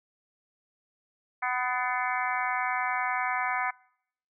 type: harmonic tone with a mistuned harmonic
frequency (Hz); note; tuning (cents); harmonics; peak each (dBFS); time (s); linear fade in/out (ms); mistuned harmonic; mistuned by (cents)
250.1; B3; +22; 3 / 4 / 5 / 6 / 7 / 8 / 9; -32 / -33 / -34 / -35 / -35 / -36 / -37; 1.42-3.71; 10; 8; +59
effects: noise-tail reverb RT60 0.7 s tail -26 dB re dry